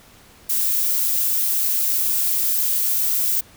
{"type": "noise", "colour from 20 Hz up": "violet", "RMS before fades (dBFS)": -20, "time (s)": [0.49, 3.41], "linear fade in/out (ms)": 10, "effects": ["pink hiss -49 dBFS RMS until 3.56 s"]}